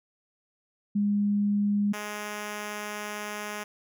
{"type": "tone pair in turn", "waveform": ["sine", "5% pulse"], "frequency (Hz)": [204.6, 208.9], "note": ["G#3", "G#3"], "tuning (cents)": [-26, 10], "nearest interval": "unison", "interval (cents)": 36, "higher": "second", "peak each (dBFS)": -22, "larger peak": "neither", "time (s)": [[0.95, 1.93], [1.93, 3.64]], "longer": "second", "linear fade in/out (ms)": 10, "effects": []}